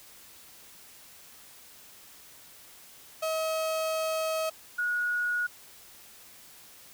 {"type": "tone pair in turn", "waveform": ["35% pulse", "sine"], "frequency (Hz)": [638, 1452.3], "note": ["D#5", "F#6"], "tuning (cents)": [43, -33], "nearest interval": "octave + major second", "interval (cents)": 1424, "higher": "second", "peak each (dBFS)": -26, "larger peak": "neither", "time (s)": [[3.22, 4.5], [4.78, 5.47]], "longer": "first", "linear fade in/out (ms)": 10, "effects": ["white hiss -52 dBFS RMS until 6.93 s"]}